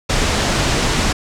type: low-pass noise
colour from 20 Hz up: pink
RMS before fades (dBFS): -17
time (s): 0.09-1.13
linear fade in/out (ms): 10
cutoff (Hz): 7800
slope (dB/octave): 24
effects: none